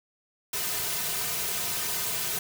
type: noise with comb filter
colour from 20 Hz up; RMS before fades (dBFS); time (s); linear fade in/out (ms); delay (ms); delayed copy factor
white; -30; 0.53-2.39; 5; 3.6; -0.9
effects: none